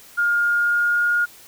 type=tone with pitch glide; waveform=sine; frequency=1416 to 1426.7 Hz; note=F6 to F6; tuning=+23 to +37 cents; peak=-16 dBFS; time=0.17-1.26 s; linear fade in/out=20 ms; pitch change=+14 cents; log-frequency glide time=0.4-1.12 s; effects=white hiss -46 dBFS RMS until 1.47 s